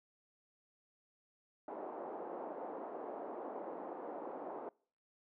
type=band-pass noise; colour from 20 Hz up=white; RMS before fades=-45 dBFS; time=1.68-4.69 s; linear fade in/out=2 ms; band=290 to 820 Hz; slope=24 dB/octave; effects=noise-tail reverb RT60 0.5 s tail -26 dB re dry